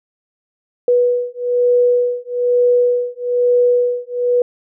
sine beating tone pair, 488.7 / 489.8 Hz, B4 / B4, -18 / -14 cents, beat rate 1.1 Hz, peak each -15 dBFS, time 0.88-4.42 s, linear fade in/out 2 ms, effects none

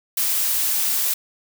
blue noise, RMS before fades -21 dBFS, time 0.17-1.14 s, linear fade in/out 5 ms, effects none

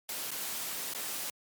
white noise with dropouts, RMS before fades -37 dBFS, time 0.09-1.3 s, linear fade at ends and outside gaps 1 ms, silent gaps 0.307-0.314 / 0.937-0.948 s, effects high-pass 150 Hz 12 dB/octave + MP3 96 kbps

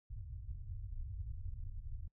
pink low-pass noise, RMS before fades -44 dBFS, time 0.1-2.08 s, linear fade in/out 5 ms, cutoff 110 Hz, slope 48 dB/octave, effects noise-tail reverb RT60 0.1 s tail -26 dB re dry

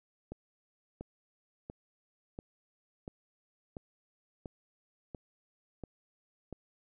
click train, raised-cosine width 2 ms, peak -28 dBFS, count 10, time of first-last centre 0.32-6.527 s, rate 1.45 Hz, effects none

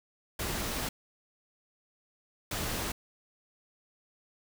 pink noise bursts at uneven times, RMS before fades -34 dBFS, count 2, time 0.39-0.89 / 2.51-2.92 s, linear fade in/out 5 ms, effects none

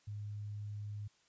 sine tone, 103.83 Hz, G#2, in tune, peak -40 dBFS, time 0.07-1.08 s, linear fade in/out 10 ms, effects white hiss -71 dBFS RMS until 1.28 s + resampled to 16000 Hz

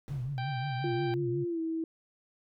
brown noise with exponential decay, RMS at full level -41 dBFS, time 0.08-0.73 s, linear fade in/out 0 ms, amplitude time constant 140 ms
sine tone with vibrato, 132.5 Hz, C3, 22 cents sharp, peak -32 dBFS, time 0.09-1.45 s, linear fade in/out 20 ms, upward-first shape triangle, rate 5.6 Hz, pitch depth 180 cents each way
harmonic tone, 784 Hz, G5, in tune, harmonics 1 / 2 / 3 / 4 / 5 / 6, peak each -37 / -43 / -47 / -49 / -51 / -53 dBFS, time 0.38-1.14 s, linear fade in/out 0 ms
sine tone with pitch glide, 348.1 to 324.8 Hz, F4 to E4, -6 to -26 cents, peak -30 dBFS, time 0.84-1.84 s, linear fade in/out 2 ms, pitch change -120 cents, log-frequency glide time 1.47-1.6 s
effects none

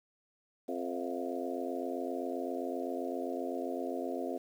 harmonic tone with a mistuned harmonic, 87.7 Hz, F2, 8 cents sharp, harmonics 3 / 4 / 5 / 6 / 7 / 8, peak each -39 / -40 / -41 / -42 / -42 / -43 dBFS, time 0.68-4.38 s, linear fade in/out 10 ms, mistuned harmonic 7, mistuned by +77 cents, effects 10-bit

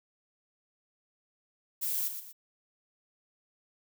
violet noise with echo, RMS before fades -32 dBFS, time 1.81-2.09 s, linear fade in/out 20 ms, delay 120 ms, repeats 2, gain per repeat -8 dB, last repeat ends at 2.33 s, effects none

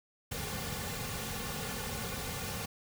pink noise with comb filter, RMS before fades -38 dBFS, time 0.31-2.66 s, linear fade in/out 10 ms, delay 3.1 ms, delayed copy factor -0.8, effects none

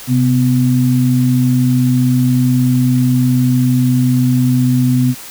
sine tone pair together, 129.93 / 250 Hz, C3 / B3, -12 / +21 cents, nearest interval major seventh, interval 1133 cents, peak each -12 dBFS, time 0.07-5.15 s, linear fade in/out 50 ms, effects white hiss -32 dBFS RMS until 5.3 s

